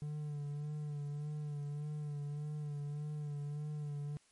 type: tone with vibrato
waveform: triangle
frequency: 147.6 Hz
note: D3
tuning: 9 cents sharp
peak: -36 dBFS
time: 0.02-4.17 s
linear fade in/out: 0 ms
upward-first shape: sine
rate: 1.7 Hz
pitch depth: 37 cents each way
effects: white hiss -70 dBFS RMS until 4.31 s + MP3 48 kbps